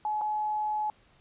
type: tone with dropouts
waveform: sine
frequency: 850 Hz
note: G#5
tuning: 40 cents sharp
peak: -27 dBFS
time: 0.05-0.9 s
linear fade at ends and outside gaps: 1 ms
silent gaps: 0.212-0.216 s
effects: pink hiss -62 dBFS RMS until 1.2 s + resampled to 8000 Hz